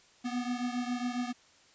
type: beating tone pair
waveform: square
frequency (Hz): 243.2 / 250.5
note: B3 / B3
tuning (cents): -26 / +25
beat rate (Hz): 7.3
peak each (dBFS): -34 / -37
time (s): 0.24-1.33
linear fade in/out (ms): 20
effects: white hiss -61 dBFS RMS until 1.74 s + resampled to 16000 Hz